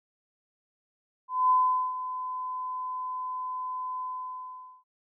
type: tone with ADSR envelope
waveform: sine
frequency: 1015 Hz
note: B5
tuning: 47 cents sharp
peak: -18 dBFS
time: 1.28-4.84 s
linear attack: 220 ms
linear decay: 430 ms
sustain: -13 dB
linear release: 830 ms
effects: none